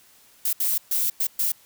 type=noise bursts at uneven times; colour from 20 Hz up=violet; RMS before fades=-23 dBFS; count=5; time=0.45-0.53 / 0.6-0.78 / 0.91-1.1 / 1.2-1.27 / 1.39-1.52 s; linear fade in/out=5 ms; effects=white hiss -55 dBFS RMS until 1.65 s

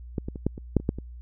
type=clicks; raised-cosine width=3 ms; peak=-14 / -19 / -23 / -10 / -24 / -6 / -23 / -10 / -22 dBFS; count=9; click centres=0.182 / 0.285 / 0.358 / 0.466 / 0.579 / 0.767 / 0.8 / 0.891 / 0.986 s; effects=added 60 Hz sine -39 dBFS peak until 1.21 s

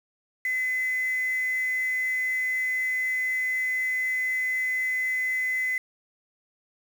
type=tone with quantisation; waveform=sine; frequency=2026 Hz; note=B6; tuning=44 cents sharp; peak=-24 dBFS; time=0.45-5.78 s; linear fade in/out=2 ms; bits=7; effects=none

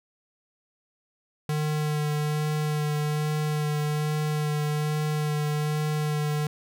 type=tone with vibrato; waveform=square; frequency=150.8 Hz; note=D3; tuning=46 cents sharp; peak=-25 dBFS; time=1.49-6.47 s; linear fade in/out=2 ms; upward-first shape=sine; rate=1.2 Hz; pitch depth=15 cents each way; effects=none

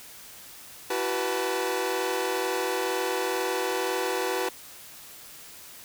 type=tone cluster; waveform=sawtooth; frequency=338 / 380.1 / 492.4 / 880 Hz; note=E4 / F#4 / B4 / A5; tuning=+43 / +47 / -5 / 0 cents; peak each=-31 / -26 / -26 / -31 dBFS; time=0.9-4.49 s; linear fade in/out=5 ms; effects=white hiss -46 dBFS RMS until 5.84 s

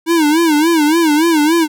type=tone with vibrato; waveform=square; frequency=316.2 Hz; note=D#4; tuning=28 cents sharp; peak=-10 dBFS; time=0.06-1.68 s; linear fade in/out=50 ms; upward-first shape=sine; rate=3.5 Hz; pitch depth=130 cents each way; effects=none

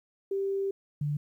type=tone pair in turn; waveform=sine; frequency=392 / 146.83 Hz; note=G4 / D3; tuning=0 / 0 cents; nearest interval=octave + perfect fourth; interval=1700 cents; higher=first; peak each=-27 dBFS; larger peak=neither; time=0.31-0.71 / 1.01-1.17 s; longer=first; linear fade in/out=5 ms; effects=11-bit

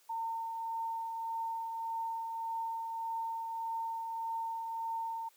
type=tone with tremolo; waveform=sine; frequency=909 Hz; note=A#5; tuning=44 cents flat; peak=-33 dBFS; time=0.09-5.29 s; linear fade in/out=10 ms; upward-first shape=triangle; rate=1.7 Hz; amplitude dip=35%; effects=white hiss -66 dBFS RMS until 5.36 s + high-pass 400 Hz 12 dB/octave

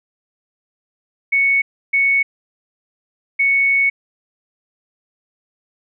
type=tone bursts at uneven times; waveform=sine; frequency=2217 Hz; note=C#7; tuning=in tune; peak=-12 dBFS; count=3; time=1.32-1.62 / 1.93-2.23 / 3.39-3.9 s; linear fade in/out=10 ms; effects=none

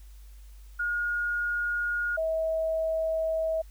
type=tone pair in turn; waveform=sine; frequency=1432 / 643.8 Hz; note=F6 / E5; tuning=+43 / -41 cents; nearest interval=octave + major second; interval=1384 cents; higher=first; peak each=-26 / -25 dBFS; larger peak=second; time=0.79-2.17 / 2.17-3.62 s; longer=second; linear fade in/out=10 ms; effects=added 50 Hz sine -45 dBFS peak until 3.7 s + white hiss -62 dBFS RMS until 3.7 s

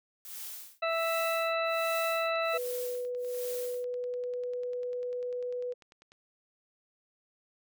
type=noise with tremolo; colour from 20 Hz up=blue; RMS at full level=-41 dBFS; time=0.25-3.84 s; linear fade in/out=0 ms; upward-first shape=sine; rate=1.3 Hz; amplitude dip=100%
type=harmonic tone; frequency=659.3 Hz; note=E5; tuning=in tune; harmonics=1 / 2 / 3 / 4 / 6; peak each=-30 / -33 / -40 / -36 / -41 dBFS; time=0.82-2.58 s; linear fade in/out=10 ms
type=click train; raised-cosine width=0.2 ms; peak=-38 dBFS; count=42; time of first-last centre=2.06-6.119 s; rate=10.1 Hz
type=tone; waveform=sine; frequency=493.3 Hz; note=B4; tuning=2 cents flat; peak=-32 dBFS; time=2.53-5.74 s; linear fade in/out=20 ms
effects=none

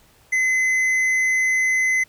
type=tone with tanh clipping; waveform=sine; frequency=2040 Hz; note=C7; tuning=44 cents flat; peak=-18 dBFS; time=0.32-2.04 s; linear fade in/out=10 ms; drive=8 dB; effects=pink hiss -55 dBFS RMS until 2.08 s

